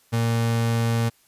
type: tone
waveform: 35% pulse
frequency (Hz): 115.6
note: A#2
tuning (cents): -14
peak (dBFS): -18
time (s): 0.12-1.1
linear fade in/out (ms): 20
effects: white hiss -60 dBFS RMS until 1.27 s + resampled to 32000 Hz